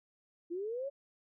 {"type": "linear sweep", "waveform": "sine", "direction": "up", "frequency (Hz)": [329.6, 571], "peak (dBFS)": -35, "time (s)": [0.5, 0.9], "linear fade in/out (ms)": 20, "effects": []}